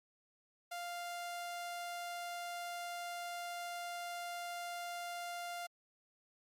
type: tone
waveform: sawtooth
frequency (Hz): 698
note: F5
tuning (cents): -1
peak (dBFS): -37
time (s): 0.71-5.67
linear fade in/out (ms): 10
effects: MP3 64 kbps

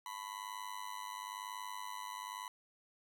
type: tone with amplitude modulation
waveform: 40% pulse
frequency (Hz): 996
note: B5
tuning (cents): +14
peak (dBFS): -38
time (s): 0.06-2.48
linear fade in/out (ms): 2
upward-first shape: sine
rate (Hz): 101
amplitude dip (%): 85
effects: none

